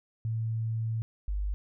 sine tone pair in turn, 112.5 / 50.11 Hz, A2 / G1, +39 / +39 cents, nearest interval octave + major second, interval 1400 cents, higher first, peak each -28 dBFS, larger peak neither, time 0.25-1.02 / 1.28-1.54 s, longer first, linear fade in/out 0 ms, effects none

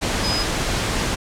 sine tone in noise, 5020 Hz, D#8, 15 cents sharp, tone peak -22 dBFS, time 0.23-0.44 s, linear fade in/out 20 ms, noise pink, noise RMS -22 dBFS, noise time 0.01-1.16 s, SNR -3 dB, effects low-pass 8000 Hz 12 dB/octave

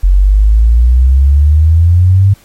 sine exponential sweep, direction up, 45.04 to 100.3 Hz, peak -3 dBFS, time 0.03-2.34 s, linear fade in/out 10 ms, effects pink hiss -44 dBFS RMS until 2.44 s + MP3 64 kbps

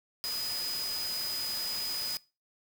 sine tone in noise, 4978 Hz, D#8, in tune, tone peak -32 dBFS, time 0.24-2.17 s, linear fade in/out 0 ms, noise white, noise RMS -39 dBFS, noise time 0.24-2.17 s, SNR +4 dB, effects noise-tail reverb RT60 0.3 s tail -22 dB re dry

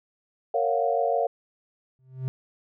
sine chord, Gb major seventh, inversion first, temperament just, 462.5 / 555 / 693.7 / 740 Hz, Bb4 / Db5 / F5 / Gb5, -14 / +2 / -12 / 0 cents, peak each -27 / -27 / -25 / -30 dBFS, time 0.54-1.27 s, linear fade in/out 5 ms
triangle tone with exponential growth, 130.2 Hz, C3, 8 cents flat, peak -21 dBFS, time 1.99-2.28 s, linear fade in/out 0 ms, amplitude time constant 62 ms
effects none

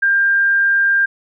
sine tone, 1596 Hz, G6, 31 cents sharp, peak -11 dBFS, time 0.02-1.06 s, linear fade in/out 10 ms, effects none

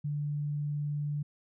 sine tone, 146.83 Hz, D3, in tune, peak -30 dBFS, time 0.04-1.23 s, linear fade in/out 10 ms, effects none

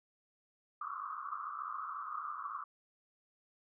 white band-pass noise, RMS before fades -42 dBFS, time 0.81-2.64 s, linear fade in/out 5 ms, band 1100 to 1300 Hz, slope 96 dB/octave, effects none

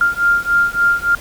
sine beating tone pair, 1396.9 / 1400.4 Hz, F6 / F6, 0 / +4 cents, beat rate 3.5 Hz, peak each -15 / -15 dBFS, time 0.01-1.15 s, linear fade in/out 2 ms, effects added 42 Hz sine -40 dBFS peak until 1.2 s + pink hiss -35 dBFS RMS until 1.2 s

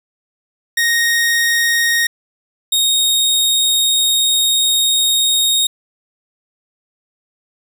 sawtooth tone pair in turn, 1864.7 / 3729 Hz, A#6 / A#7, 0 / 0 cents, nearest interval octave, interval 1200 cents, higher second, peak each -9 dBFS, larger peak neither, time 0.77-2.07 / 2.72-5.67 s, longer second, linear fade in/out 5 ms, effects none

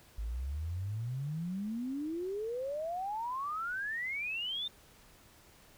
sine exponential sweep, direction up, 51.91 to 3649 Hz, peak -34 dBFS, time 0.18-4.68 s, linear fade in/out 5 ms, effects pink hiss -60 dBFS RMS until 5.77 s

